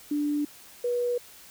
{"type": "tone pair in turn", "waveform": "sine", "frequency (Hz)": [293.7, 485.6], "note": ["D4", "B4"], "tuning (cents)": [0, -29], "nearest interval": "major sixth", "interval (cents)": 871, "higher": "second", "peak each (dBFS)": -24, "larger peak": "neither", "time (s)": [[0.11, 0.45], [0.84, 1.18]], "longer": "neither", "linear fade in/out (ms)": 5, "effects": ["white hiss -50 dBFS RMS until 1.5 s"]}